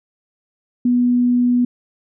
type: tone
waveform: sine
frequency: 245 Hz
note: B3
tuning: 14 cents flat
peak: -12 dBFS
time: 0.85-1.65 s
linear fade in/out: 5 ms
effects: none